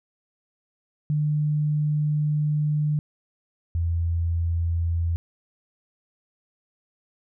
sine tone pair in turn, 150 / 84.18 Hz, D3 / E2, +37 / +37 cents, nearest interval minor seventh, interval 1000 cents, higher first, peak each -20 / -21 dBFS, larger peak first, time 1.1-2.99 / 3.75-5.16 s, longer first, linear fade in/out 0 ms, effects none

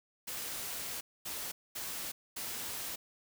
white noise bursts at uneven times, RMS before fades -40 dBFS, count 4, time 0.27-1.01 / 1.25-1.52 / 1.75-2.12 / 2.36-2.96 s, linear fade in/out 10 ms, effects none

